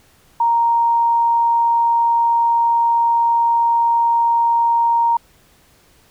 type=tone; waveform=sine; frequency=932.3 Hz; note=A#5; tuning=in tune; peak=-12 dBFS; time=0.4-5.17 s; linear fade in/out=5 ms; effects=pink hiss -53 dBFS RMS until 6.1 s